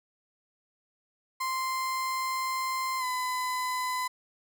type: tone with pitch glide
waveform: 35% pulse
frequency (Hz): 1044 to 1008.4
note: C6 to B5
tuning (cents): -4 to +36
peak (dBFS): -27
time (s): 1.4-4.08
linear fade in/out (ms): 10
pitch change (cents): -60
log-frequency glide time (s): 2.99-3.04
effects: none